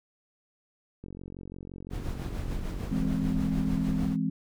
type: click train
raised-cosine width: 3 ms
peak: -29 dBFS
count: 96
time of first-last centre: 1.04-3.114 s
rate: 45.8 Hz
type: noise with tremolo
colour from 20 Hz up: brown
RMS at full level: -32 dBFS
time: 1.9-4.17 s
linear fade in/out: 50 ms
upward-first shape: sine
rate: 6.7 Hz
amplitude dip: 45%
type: chord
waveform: sine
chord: E augmented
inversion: none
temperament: equal with one note detuned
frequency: 164.81 / 206.3 / 261.6 Hz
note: E3 / G#3 / B#3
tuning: 0 / -11 / 0 cents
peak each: -30 dBFS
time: 2.91-4.3 s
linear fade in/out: 5 ms
effects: none